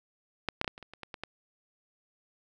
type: clicks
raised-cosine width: 0.3 ms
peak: -13 / -11 / -17 / -14 / -29 / -30 / -30 / -24 / -23 / -20 dBFS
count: 10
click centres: 0.487 / 0.614 / 0.645 / 0.678 / 0.779 / 0.827 / 0.936 / 1.033 / 1.142 / 1.236 s
effects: none